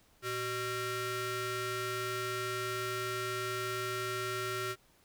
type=ring-modulated tone; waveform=sawtooth; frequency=493.9 Hz; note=B4; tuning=in tune; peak=-27 dBFS; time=0.22-4.76 s; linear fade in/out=50 ms; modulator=872 Hz; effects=pink hiss -66 dBFS RMS until 5.04 s